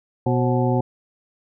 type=harmonic tone with a mistuned harmonic; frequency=123.47 Hz; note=B2; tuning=in tune; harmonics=1 / 2 / 3 / 4 / 6 / 7; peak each=-20 / -23 / -25 / -26 / -28 / -28 dBFS; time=0.26-0.81 s; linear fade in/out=5 ms; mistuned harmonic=4; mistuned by=+130 cents; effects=none